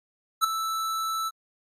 square tone with ADSR envelope, 1318.5 Hz, E6, in tune, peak -16 dBFS, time 0.41-1.31 s, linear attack 32 ms, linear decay 7 ms, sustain -11 dB, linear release 35 ms, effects MP3 64 kbps

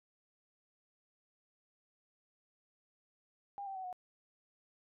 sine tone with pitch steps, 803 / 777.9 / 753.6 / 730 Hz, G5 / G5 / F#5 / F#5, +41 / -14 / +32 / -24 cents, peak -40 dBFS, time 3.58-3.928 s, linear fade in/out 0 ms, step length 87 ms, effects none

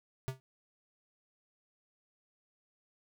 square tone with exponential decay, 131.3 Hz, C3, 6 cents sharp, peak -30 dBFS, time 0.28-0.4 s, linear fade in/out 0 ms, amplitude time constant 26 ms, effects none

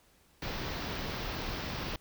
pink band-stop noise, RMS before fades -37 dBFS, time 0.42-1.96 s, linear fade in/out 2 ms, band 5600 to 16000 Hz, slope 48 dB/octave, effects pink hiss -65 dBFS RMS until 2 s

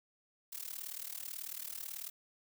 blue noise with amplitude modulation, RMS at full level -40 dBFS, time 0.52-2.1 s, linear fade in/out 10 ms, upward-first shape sine, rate 38.2 Hz, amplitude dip 90%, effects none

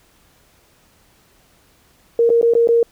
sine tone with dropouts, 466.2 Hz, A#4, in tune, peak -10 dBFS, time 2.19-2.83 s, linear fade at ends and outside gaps 2 ms, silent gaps 2.293-2.301 / 2.414-2.428 / 2.537-2.551 / 2.674-2.688 s, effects pink hiss -55 dBFS RMS until 2.91 s

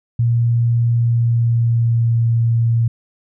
sine tone with pitch glide, 117.8 to 115.91 Hz, A#2 to A#2, +19 to -9 cents, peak -12 dBFS, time 0.19-2.88 s, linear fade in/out 5 ms, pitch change -28 cents, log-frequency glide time 0.95-2.25 s, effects none

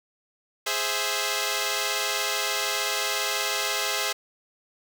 5% pulse chord, Ab augmented, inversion none, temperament equal, 415.3 / 523.3 / 659.3 Hz, Ab4 / C5 / E5, 0 / 0 / 0 cents, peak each -18 dBFS, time 0.66-4.13 s, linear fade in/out 10 ms, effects none

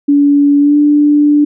sine tone with pitch glide, 286.1 to 294 Hz, D4 to D4, -45 to +2 cents, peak -5 dBFS, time 0.08-1.45 s, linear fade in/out 10 ms, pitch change +47 cents, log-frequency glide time 0.59-0.77 s, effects none

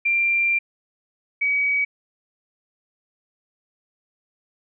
sine tone pair in turn, 2373 / 2269 Hz, D7 / C#7, +17 / +40 cents, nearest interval minor second, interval 77 cents, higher first, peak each -17 / -18 dBFS, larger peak first, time 0.05-0.59 / 1.41-1.85 s, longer first, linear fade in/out 10 ms, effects none

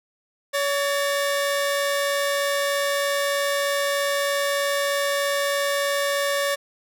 sawtooth tone pair together, 565.6 / 1800 Hz, C#5 / A6, +35 / +39 cents, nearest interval octave + minor sixth, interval 2004 cents, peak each -18 / -25 dBFS, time 0.53-6.56 s, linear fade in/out 20 ms, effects none

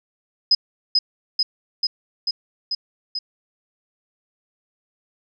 sine tone with echo, 5040 Hz, D#8, 21 cents sharp, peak -11 dBFS, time 0.51-0.55 s, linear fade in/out 5 ms, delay 440 ms, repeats 6, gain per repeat -2 dB, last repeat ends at 3.19 s, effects none

